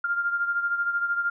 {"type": "beating tone pair", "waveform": "sine", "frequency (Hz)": [1396.9, 1409.9], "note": ["F6", "F6"], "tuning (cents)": [0, 16], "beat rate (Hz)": 13, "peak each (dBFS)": [-24, -31], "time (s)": [0.04, 1.3], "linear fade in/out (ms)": 5, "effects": []}